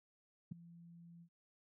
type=tone with ADSR envelope; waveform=sine; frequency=170 Hz; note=F3; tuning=46 cents flat; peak=-37 dBFS; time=0.51-1.29 s; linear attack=10 ms; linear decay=7 ms; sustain=-18 dB; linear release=73 ms; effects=none